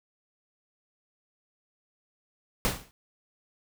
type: noise with exponential decay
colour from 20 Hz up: pink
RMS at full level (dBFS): -23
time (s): 2.65-2.91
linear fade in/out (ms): 0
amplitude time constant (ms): 55
effects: none